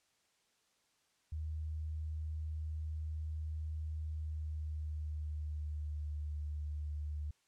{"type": "tone with pitch glide", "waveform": "sine", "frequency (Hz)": [77.78, 74.7], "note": ["D#2", "D2"], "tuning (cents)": [0, 30], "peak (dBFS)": -37, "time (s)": [1.32, 7.31], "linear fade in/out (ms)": 5, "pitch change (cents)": -70, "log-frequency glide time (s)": [3.98, 6.22], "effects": ["white hiss -75 dBFS RMS until 7.47 s", "low-pass 8000 Hz 12 dB/octave"]}